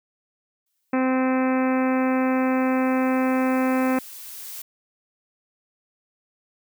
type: noise with exponential growth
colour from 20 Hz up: blue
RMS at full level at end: -35 dBFS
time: 0.66-4.62 s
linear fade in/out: 5 ms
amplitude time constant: 860 ms
type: harmonic tone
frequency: 259.1 Hz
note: C4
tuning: 17 cents flat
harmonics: 1 / 2 / 3 / 4 / 5 / 6 / 7 / 8 / 9 / 10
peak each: -20 / -26 / -30 / -32 / -34 / -36 / -37 / -38 / -39 / -40 dBFS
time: 0.93-3.99 s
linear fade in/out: 5 ms
effects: none